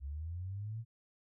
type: linear sweep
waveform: sine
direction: up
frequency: 65.8 to 116.54 Hz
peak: -38 dBFS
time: 0-0.85 s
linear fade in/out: 50 ms
effects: none